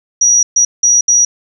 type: tone bursts at uneven times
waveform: sine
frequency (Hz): 5790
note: F#8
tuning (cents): -38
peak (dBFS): -6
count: 4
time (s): 0.21-0.43 / 0.56-0.65 / 0.83-1.01 / 1.08-1.25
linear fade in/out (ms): 5
effects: none